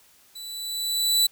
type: tone with level ramp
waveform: sawtooth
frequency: 3967 Hz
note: B7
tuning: 7 cents sharp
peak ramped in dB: -34 to -13 dBFS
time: 0.35-1.27 s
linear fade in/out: 10 ms
effects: white hiss -57 dBFS RMS until 1.31 s